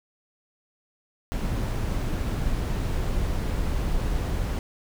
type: noise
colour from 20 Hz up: brown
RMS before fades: -26 dBFS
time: 1.32-4.59 s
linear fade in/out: 0 ms
effects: none